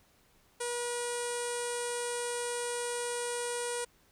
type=tone with low-pass filter; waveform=sawtooth; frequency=481.8 Hz; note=B4; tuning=43 cents flat; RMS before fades=-35 dBFS; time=0.6-3.85 s; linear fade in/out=10 ms; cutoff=8900 Hz; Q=6.1; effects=pink hiss -66 dBFS RMS until 4.11 s